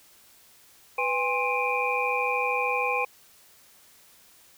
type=tone cluster; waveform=sine; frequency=497.5 / 812 / 1057 / 2365 / 2478 Hz; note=B4 / G#5 / C6 / D7 / D#7; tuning=+13 / -39 / +17 / +12 / -8 cents; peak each=-30 dBFS; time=0.98-3.05 s; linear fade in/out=5 ms; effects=white hiss -56 dBFS RMS until 4.57 s